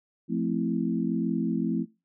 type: chord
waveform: sine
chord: F major seventh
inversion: none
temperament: equal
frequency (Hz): 174.61 / 220 / 261.6 / 329.6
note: F3 / A3 / C4 / E4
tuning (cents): 0 / 0 / 0 / 0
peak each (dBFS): -30 / -29 / -30 / -32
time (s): 0.28-1.86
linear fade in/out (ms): 50
effects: noise-tail reverb RT60 0.3 s tail -24 dB re dry